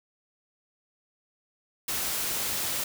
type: noise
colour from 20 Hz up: white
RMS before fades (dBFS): -30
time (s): 1.88-2.84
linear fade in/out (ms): 5
effects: none